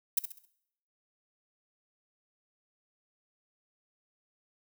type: noise with echo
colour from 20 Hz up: violet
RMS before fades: -25 dBFS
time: 0.17-0.19 s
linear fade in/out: 5 ms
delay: 66 ms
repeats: 4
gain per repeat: -9 dB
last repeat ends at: 0.454 s
effects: noise-tail reverb RT60 0.7 s tail -19 dB re dry